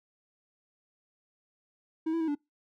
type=tone with pitch steps; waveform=triangle; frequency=320 / 330.9 / 321.3 / 290.5 Hz; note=D#4 / E4 / E4 / D4; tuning=+49 / +7 / -44 / -19 cents; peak=-25 dBFS; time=2.06-2.352 s; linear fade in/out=10 ms; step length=73 ms; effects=noise-tail reverb RT60 0.2 s tail -25 dB re dry